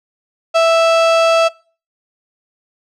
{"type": "tone", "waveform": "35% pulse", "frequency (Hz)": 659.3, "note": "E5", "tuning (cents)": 0, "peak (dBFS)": -7, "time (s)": [0.54, 1.49], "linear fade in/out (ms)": 20, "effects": ["noise-tail reverb RT60 0.4 s tail -24 dB re dry", "low-pass 5000 Hz 12 dB/octave"]}